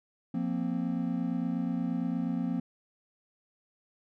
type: chord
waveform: triangle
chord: F suspended fourth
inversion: none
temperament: equal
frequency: 174.61 / 233.1 / 261.6 Hz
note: F3 / Bb3 / C4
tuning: 0 / 0 / 0 cents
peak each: -31 dBFS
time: 0.34-2.6 s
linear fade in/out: 5 ms
effects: none